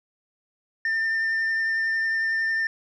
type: tone with vibrato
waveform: sine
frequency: 1800 Hz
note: A6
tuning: 39 cents sharp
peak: -19 dBFS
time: 0.85-2.67 s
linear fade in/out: 2 ms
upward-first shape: sine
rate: 11 Hz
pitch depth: 10 cents each way
effects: tanh soft clip ceiling -21 dBFS